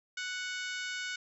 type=harmonic tone with a mistuned harmonic; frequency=740 Hz; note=F#5; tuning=in tune; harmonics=2 / 3 / 4 / 5 / 6 / 7 / 8 / 9 / 10; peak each=-38 / -42 / -44 / -46 / -48 / -49 / -50 / -51 / -52 dBFS; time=0.17-1.16 s; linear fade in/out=5 ms; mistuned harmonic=5; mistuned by=-18 cents; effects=none